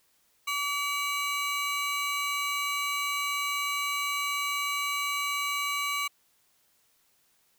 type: ring-modulated tone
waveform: 35% pulse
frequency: 1713 Hz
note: A6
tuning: 47 cents flat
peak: -23 dBFS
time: 0.47-6.08 s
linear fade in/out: 10 ms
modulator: 566 Hz
effects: white hiss -68 dBFS RMS until 7.58 s